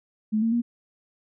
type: tone with pitch steps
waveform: sine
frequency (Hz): 215.5 / 226.9 / 237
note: A3 / A#3 / A#3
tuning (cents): -36 / -47 / +29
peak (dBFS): -20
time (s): 0.32-0.62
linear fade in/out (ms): 20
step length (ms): 100
effects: none